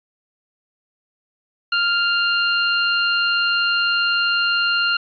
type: tone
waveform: 20% pulse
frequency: 1396.9 Hz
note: F6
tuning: in tune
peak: -11 dBFS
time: 1.72-4.97 s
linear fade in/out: 5 ms
effects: resampled to 11025 Hz + 8-bit